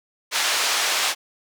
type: band-pass noise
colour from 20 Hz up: white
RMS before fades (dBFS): -22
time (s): 0.31-1.15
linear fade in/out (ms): 50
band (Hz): 630 to 5400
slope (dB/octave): 12
effects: none